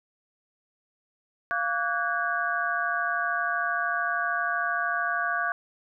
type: tone cluster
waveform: sine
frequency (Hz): 694 / 1145 / 1477 / 1630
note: F5 / D6 / F#6 / G#6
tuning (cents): -11 / -44 / -3 / -33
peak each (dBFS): -32 / -30 / -29 / -30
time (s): 1.51-5.52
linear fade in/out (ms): 0
effects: none